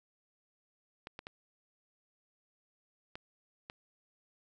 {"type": "clicks", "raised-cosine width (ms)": 0.3, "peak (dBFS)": -27, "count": 5, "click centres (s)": [1.071, 1.191, 1.269, 3.155, 3.699], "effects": []}